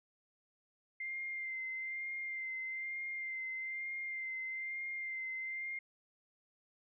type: tone with vibrato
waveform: sine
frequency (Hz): 2093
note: C7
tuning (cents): 0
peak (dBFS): -38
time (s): 1-5.79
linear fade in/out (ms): 5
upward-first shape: sine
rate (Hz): 1.1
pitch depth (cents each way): 23
effects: none